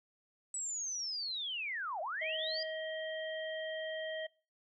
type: linear two-way sweep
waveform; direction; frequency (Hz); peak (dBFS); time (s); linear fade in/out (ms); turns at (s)
sine; down then up; 7970 to 596 to 4952; -36; 0.54-2.63; 2; 2.01
type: harmonic tone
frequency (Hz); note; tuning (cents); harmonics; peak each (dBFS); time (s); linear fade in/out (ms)
633; D#5; +30; 1 / 3 / 5; -39 / -44 / -46; 2.21-4.27; 10
effects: noise-tail reverb RT60 0.4 s tail -24 dB re dry